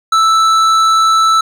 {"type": "tone with hard clipping", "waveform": "sine", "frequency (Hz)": 1318.5, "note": "E6", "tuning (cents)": 0, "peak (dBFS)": -9, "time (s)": [0.12, 1.41], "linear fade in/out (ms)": 5, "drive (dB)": 10, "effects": []}